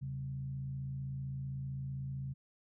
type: tone with frequency modulation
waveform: sine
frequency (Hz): 134.5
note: C3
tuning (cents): +48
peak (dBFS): -37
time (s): 0.01-2.34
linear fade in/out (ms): 20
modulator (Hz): 55.6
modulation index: 0.46
effects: none